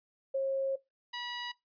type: tone pair in turn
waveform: sine / 10% pulse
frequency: 540 / 969.4 Hz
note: C#5 / B5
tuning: -45 / -32 cents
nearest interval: minor seventh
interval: 1013 cents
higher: second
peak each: -28 dBFS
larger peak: neither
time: 0.34-0.76 / 1.13-1.52 s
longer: first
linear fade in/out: 10 ms
effects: noise-tail reverb RT60 0.2 s tail -21 dB re dry + resampled to 11025 Hz